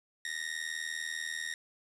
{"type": "tone with amplitude modulation", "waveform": "sawtooth", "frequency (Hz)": 1864.7, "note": "A#6", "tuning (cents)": 0, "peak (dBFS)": -28, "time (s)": [0.25, 1.54], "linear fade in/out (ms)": 2, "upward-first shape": "sine", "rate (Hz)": 80.1, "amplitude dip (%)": 90, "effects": ["resampled to 24000 Hz", "9-bit"]}